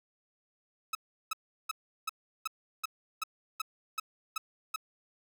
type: tone bursts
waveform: sawtooth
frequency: 1290 Hz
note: E6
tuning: 38 cents flat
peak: -27 dBFS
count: 11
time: 0.93-4.761 s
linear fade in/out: 5 ms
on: 21 ms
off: 360 ms
effects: none